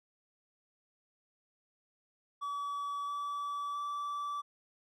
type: tone with pitch steps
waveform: triangle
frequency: 1143 / 1151 / 1159 Hz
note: D6 / D6 / D6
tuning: -47 / -35 / -23 cents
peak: -33 dBFS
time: 2.41-4.42 s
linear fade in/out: 20 ms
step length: 670 ms
effects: none